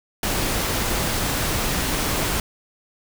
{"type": "noise", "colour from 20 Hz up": "pink", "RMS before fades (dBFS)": -23, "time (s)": [0.23, 2.4], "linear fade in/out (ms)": 2, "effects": []}